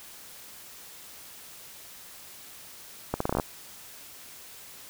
accelerating click train, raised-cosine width 1 ms, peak -12 dBFS, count 9, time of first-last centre 3.14-3.399 s, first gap 64 ms, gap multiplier 0.79, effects white hiss -47 dBFS RMS until 4.89 s

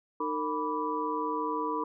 sine tone cluster, 307.7 / 456.4 / 986 / 1161 Hz, D#4 / A#4 / B5 / D6, -19 / -37 / -3 / -20 cents, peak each -35 / -35 / -32 / -36 dBFS, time 0.2-1.84 s, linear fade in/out 5 ms, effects none

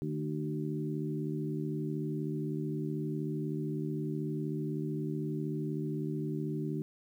harmonic tone with a mistuned harmonic, 76 Hz, D#2, 40 cents flat, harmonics 2 / 3 / 4 / 5, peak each -35 / -40 / -38 / -40 dBFS, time 0.02-6.82 s, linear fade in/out 0 ms, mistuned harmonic 3, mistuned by -24 cents, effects 11-bit

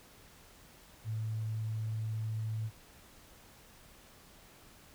sine tone, 110 Hz, A2, in tune, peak -33 dBFS, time 1.04-2.71 s, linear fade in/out 50 ms, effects pink hiss -58 dBFS RMS until 4.94 s

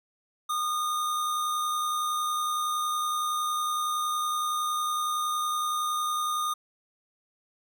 square tone with amplitude modulation, 1225 Hz, D#6, 27 cents flat, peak -26 dBFS, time 0.49-6.54 s, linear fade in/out 10 ms, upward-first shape sine, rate 70.8 Hz, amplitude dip 25%, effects none

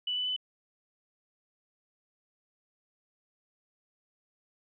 sine tone with pitch steps, 2970 / 2989 / 3008 Hz, F#7 / F#7 / F#7, +6 / +17 / +28 cents, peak -29 dBFS, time 0.07-0.364 s, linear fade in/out 5 ms, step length 98 ms, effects none

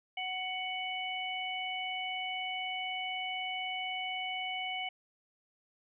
harmonic tone, 744 Hz, F#5, 9 cents sharp, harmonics 1 / 3 / 4, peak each -39 / -38 / -39 dBFS, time 0.17-4.89 s, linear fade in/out 5 ms, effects none

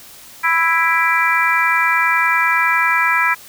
harmonic tone with a mistuned harmonic, 330 Hz, E4, 2 cents sharp, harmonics 3 / 4 / 5 / 6 / 7, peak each -19 / -19 / -19 / -19 / -19 dBFS, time 0.43-3.35 s, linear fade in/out 20 ms, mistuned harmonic 7, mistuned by +31 cents, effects white hiss -40 dBFS RMS until 3.48 s

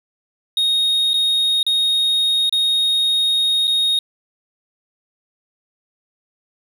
triangle tone with dropouts, 3729 Hz, A#7, in tune, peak -13 dBFS, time 0.57-3.99 s, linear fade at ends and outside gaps 2 ms, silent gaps 1.134-1.14 / 1.63-1.665 / 2.495-2.525 / 3.672-3.677 s, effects none

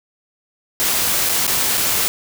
white noise with dropouts, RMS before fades -18 dBFS, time 0.8-2.08 s, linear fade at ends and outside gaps 0 ms, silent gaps 1.29-1.294 / 1.467-1.477 / 1.773-1.777 s, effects none

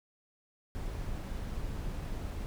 brown noise, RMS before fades -37 dBFS, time 0.75-2.46 s, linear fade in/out 0 ms, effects none

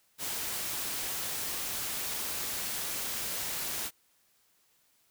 white noise, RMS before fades -35 dBFS, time 0.18-3.91 s, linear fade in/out 50 ms, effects white hiss -69 dBFS RMS until 5.1 s

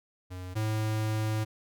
square tone pair in turn, 91.4 / 108.69 Hz, F#2 / A2, -21 / -21 cents, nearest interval minor third, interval 300 cents, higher second, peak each -38 / -28 dBFS, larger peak second, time 0.3-0.55 / 0.55-1.45 s, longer second, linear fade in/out 20 ms, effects none

